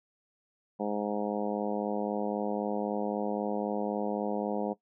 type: harmonic tone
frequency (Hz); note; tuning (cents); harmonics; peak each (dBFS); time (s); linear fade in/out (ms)
103.83; G#2; 0; 2 / 3 / 4 / 5 / 6 / 7 / 8 / 9; -34 / -38 / -37 / -36 / -40 / -38 / -42 / -43; 0.79-4.74; 20
effects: noise-tail reverb RT60 0.1 s tail -18 dB re dry